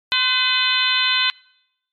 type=harmonic tone with a mistuned harmonic; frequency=507 Hz; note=B4; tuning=45 cents sharp; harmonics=2 / 3 / 4 / 5 / 6 / 7 / 8; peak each=-27 / -24 / -26 / -23 / -22 / -21 / -23 dBFS; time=0.12-1.3 s; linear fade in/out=0 ms; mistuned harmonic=2; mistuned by=+37 cents; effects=noise-tail reverb RT60 0.8 s tail -25 dB re dry + MP3 64 kbps